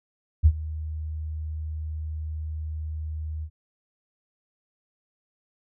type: tone with ADSR envelope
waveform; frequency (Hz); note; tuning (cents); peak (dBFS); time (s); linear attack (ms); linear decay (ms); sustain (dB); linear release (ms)
sine; 77.78; D#2; 0; -10; 0.43-3.5; 29; 58; -19; 68
effects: none